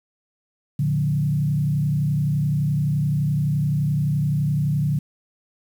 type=tone with frequency modulation; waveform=sine; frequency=146.83 Hz; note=D3; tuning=in tune; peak=-18 dBFS; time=0.79-4.99 s; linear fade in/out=5 ms; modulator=31.7 Hz; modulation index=0.8; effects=8-bit